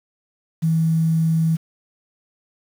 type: tone with quantisation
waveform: sine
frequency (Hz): 162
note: E3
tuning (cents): -30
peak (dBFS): -15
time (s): 0.62-1.57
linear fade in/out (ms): 20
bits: 7
effects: none